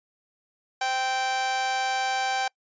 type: tone with amplitude modulation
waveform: sawtooth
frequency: 781 Hz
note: G5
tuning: 7 cents flat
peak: -18 dBFS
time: 0.81-2.48 s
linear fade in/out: 5 ms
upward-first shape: sine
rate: 259 Hz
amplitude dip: 50%
effects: noise-tail reverb RT60 0.1 s tail -26 dB re dry + resampled to 16000 Hz

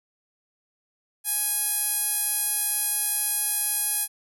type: tone with band-pass filter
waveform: sawtooth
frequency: 830.6 Hz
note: G#5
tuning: in tune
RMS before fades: -26 dBFS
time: 1.24-4.08 s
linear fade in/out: 50 ms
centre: 11000 Hz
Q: 5
effects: none

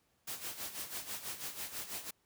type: noise with tremolo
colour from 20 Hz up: white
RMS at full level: -40 dBFS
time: 0.27-2.11 s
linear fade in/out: 10 ms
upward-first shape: sine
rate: 6.1 Hz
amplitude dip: 70%
effects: pink hiss -75 dBFS RMS until 2.25 s + high-pass 60 Hz 12 dB/octave

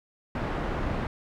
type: low-pass noise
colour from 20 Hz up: pink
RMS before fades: -30 dBFS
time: 0.35-1.07 s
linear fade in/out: 2 ms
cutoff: 1500 Hz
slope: 12 dB/octave
effects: none

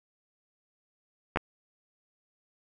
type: clicks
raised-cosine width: 0.5 ms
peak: -12 dBFS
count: 2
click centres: 1.36 / 1.372 s
effects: none

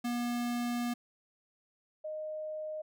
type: tone pair in turn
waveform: square / sine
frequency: 240.5 / 618.4 Hz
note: B3 / D#5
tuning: -46 / -11 cents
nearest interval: octave + major third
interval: 1635 cents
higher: second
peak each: -32 / -36 dBFS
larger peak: first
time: 0.04-0.94 / 2.04-2.82 s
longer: first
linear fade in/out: 10 ms
effects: none

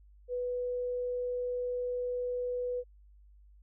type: tone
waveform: sine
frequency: 493.9 Hz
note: B4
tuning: in tune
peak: -31 dBFS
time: 0.28-2.84 s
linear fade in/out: 50 ms
effects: added 50 Hz sine -55 dBFS peak until 3.62 s

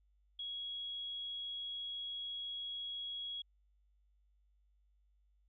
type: tone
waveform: sine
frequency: 3322 Hz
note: G#7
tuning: in tune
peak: -40 dBFS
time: 0.39-3.42 s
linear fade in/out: 5 ms
effects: added 50 Hz sine -69 dBFS peak until 5.48 s

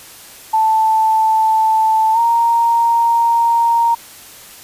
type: tone with pitch glide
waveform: sine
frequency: 880 to 930.2 Hz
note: A5 to A#5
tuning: 0 to -4 cents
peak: -10 dBFS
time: 0.53-3.95 s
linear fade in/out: 10 ms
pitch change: +96 cents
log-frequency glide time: 2.13-2.19 s
effects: white hiss -38 dBFS RMS until 4.63 s + resampled to 32000 Hz

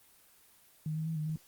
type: tone with pitch steps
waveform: sine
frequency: 155.3 / 157.8 / 161.9 / 153.3 / 157.3 Hz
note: D#3 / D#3 / E3 / D#3 / D#3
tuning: -3 / +25 / -31 / -25 / +19 cents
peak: -32 dBFS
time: 0.86-1.36 s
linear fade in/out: 2 ms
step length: 100 ms
effects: white hiss -62 dBFS RMS until 1.47 s + Opus 24 kbps

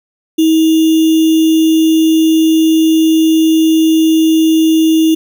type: tone with sample-and-hold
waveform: sine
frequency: 320.2 Hz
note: D#4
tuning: 50 cents sharp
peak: -6 dBFS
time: 0.38-5.15 s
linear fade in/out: 10 ms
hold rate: 3150 Hz
effects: none

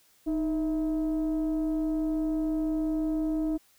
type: tone with frequency modulation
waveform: sine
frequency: 311.1 Hz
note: D#4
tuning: in tune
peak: -24 dBFS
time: 0.26-3.58 s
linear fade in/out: 20 ms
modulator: 344 Hz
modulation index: 0.42
effects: tanh soft clip ceiling -22 dBFS + white hiss -63 dBFS RMS until 3.78 s

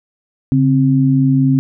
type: tone pair together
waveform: sine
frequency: 140 / 264.3 Hz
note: C#3 / C4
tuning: +18 / +18 cents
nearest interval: major seventh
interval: 1100 cents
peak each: -12 dBFS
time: 0.52-1.59 s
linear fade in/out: 0 ms
effects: none

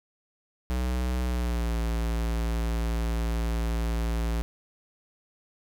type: tone with pitch glide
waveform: square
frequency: 62.1 to 56.95 Hz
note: B1 to A#1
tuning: +10 to -40 cents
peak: -26 dBFS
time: 0.7-4.42 s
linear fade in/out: 0 ms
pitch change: -150 cents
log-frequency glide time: 1.23-1.77 s
effects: none

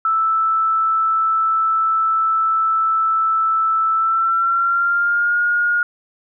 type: tone with pitch glide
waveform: sine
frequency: 1318.5 to 1429.6 Hz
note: E6 to F6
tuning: 0 to +40 cents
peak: -14 dBFS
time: 0.05-5.83 s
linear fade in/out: 2 ms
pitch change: +140 cents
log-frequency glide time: 3.94-5.39 s
effects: none

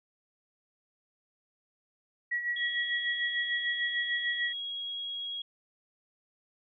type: tone with tremolo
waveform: sine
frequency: 1924 Hz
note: B6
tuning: 46 cents flat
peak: -27 dBFS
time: 2.31-4.53 s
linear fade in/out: 10 ms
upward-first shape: sine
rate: 6.7 Hz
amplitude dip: 60%
type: tone with pitch glide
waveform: sine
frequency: 3322 to 3303 Hz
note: G#7 to G#7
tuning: 0 to -10 cents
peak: -34 dBFS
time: 2.56-5.42 s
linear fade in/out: 5 ms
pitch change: -10 cents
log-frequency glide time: 4.33-4.59 s
effects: none

